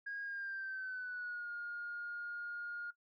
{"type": "tone with pitch glide", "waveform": "sine", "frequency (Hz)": [1635, 1423.4], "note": ["G#6", "F6"], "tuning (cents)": [-28, 33], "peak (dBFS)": -39, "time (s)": [0.06, 2.91], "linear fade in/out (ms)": 10, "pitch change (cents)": -239, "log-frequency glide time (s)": [0.23, 1.5], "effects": ["noise-tail reverb RT60 0.1 s tail -19 dB re dry", "tanh soft clip ceiling -35 dBFS"]}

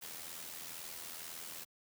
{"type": "noise with amplitude modulation", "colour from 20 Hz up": "white", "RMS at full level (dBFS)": -44, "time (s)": [0.01, 1.65], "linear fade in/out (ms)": 20, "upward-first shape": "sine", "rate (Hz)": 82.1, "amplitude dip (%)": 55, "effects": ["high-pass 80 Hz 12 dB/octave"]}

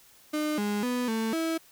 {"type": "tone with pitch steps", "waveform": "35% pulse", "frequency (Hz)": [303.3, 206.5, 247.4, 223.3, 325.6], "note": ["D#4", "G#3", "B3", "A3", "E4"], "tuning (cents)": [-44, -10, 3, 26, -21], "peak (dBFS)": -25, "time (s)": [0.33, 1.58], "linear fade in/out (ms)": 10, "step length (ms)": 250, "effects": ["white hiss -57 dBFS RMS until 1.71 s"]}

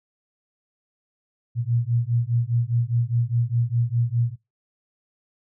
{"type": "beating tone pair", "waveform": "sine", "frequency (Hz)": [116.2, 121.1], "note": ["A#2", "B2"], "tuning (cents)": [-5, -34], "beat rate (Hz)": 4.9, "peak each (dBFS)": -23, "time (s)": [1.55, 4.36], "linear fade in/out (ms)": 50, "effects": ["noise-tail reverb RT60 0.2 s tail -20 dB re dry"]}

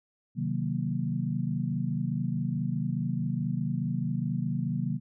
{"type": "chord", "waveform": "sine", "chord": "C half-diminished seventh", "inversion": "none", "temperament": "equal", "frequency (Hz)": [130.81, 155.56, 185, 233.1], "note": ["C3", "Eb3", "Gb3", "Bb3"], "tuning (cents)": [0, 0, 0, 0], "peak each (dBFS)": [-32, -32, -33, -34], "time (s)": [0.35, 5], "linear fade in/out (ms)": 50, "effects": []}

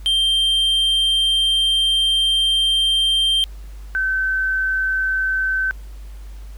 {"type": "tone pair in turn", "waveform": ["triangle", "sine"], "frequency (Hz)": [3160, 1535], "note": ["G7", "G6"], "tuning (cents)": [13, -37], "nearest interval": "octave + minor second", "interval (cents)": 1250, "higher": "first", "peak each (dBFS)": [-13, -17], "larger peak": "first", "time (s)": [[0.06, 3.44], [3.95, 5.71]], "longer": "first", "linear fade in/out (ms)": 0, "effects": ["added 50 Hz sine -32 dBFS peak until 6.57 s", "pink hiss -51 dBFS RMS until 6.57 s"]}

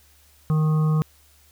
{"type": "harmonic tone", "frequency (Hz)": 155.2, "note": "D#3", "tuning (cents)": -4, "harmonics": [1, 3, 5, 7, 8], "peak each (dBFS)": [-17, -34, -42, -36, -38], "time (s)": [0.5, 1.02], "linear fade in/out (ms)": 0, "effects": ["added 73 Hz sine -57 dBFS peak until 1.51 s", "white hiss -57 dBFS RMS until 1.51 s"]}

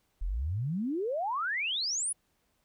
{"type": "exponential sweep", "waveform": "sine", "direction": "up", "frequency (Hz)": [36.71, 10548], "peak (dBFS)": -29, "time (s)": [0.21, 2.13], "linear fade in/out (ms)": 10, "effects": ["pink hiss -74 dBFS RMS until 2.64 s"]}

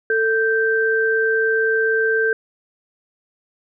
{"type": "tone pair together", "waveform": "sine", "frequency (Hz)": [445.1, 1564], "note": ["A4", "G6"], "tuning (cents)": [20, -4], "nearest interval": "octave + minor seventh", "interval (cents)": 2176, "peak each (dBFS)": -18, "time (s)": [0.1, 2.33], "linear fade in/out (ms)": 2, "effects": []}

